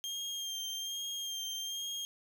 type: tone with vibrato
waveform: 30% pulse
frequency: 3200 Hz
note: G7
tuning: 35 cents sharp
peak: -34 dBFS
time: 0.04-2.05 s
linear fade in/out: 0 ms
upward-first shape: sine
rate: 1.2 Hz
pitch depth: 25 cents each way
effects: 12-bit